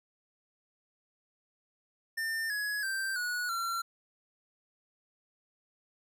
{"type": "tone with pitch steps", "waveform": "square", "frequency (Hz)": [1800, 1679.5, 1567, 1462.1, 1364.1], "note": ["A6", "G#6", "G6", "F#6", "F6"], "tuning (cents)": [39, 19, -1, -21, -41], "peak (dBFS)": -32, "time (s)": [2.17, 3.82], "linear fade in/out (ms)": 10, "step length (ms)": 330, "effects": ["12-bit"]}